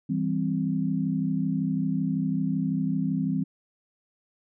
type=chord; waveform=sine; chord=C major; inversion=first; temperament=just; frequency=163.52 / 196.22 / 261.6 Hz; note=E3 / G3 / C4; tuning=-14 / +2 / 0 cents; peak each=-28 dBFS; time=0.09-3.44 s; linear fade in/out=10 ms; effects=none